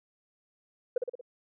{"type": "tone with echo", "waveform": "sine", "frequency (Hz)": 493.9, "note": "B4", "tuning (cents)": 0, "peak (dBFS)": -21, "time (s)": [0.96, 0.98], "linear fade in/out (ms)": 5, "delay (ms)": 58, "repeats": 4, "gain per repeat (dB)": -5, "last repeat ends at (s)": 1.212, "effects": ["tanh soft clip ceiling -20 dBFS"]}